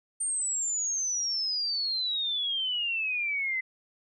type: exponential sweep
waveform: sine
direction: down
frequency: 8870 to 2024 Hz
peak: -27 dBFS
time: 0.2-3.61 s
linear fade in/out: 10 ms
effects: none